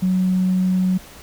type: tone with tanh clipping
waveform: triangle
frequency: 185 Hz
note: F#3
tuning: in tune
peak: -15 dBFS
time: 0.02-0.98 s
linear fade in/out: 10 ms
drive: 4 dB
effects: pink hiss -42 dBFS RMS until 1.22 s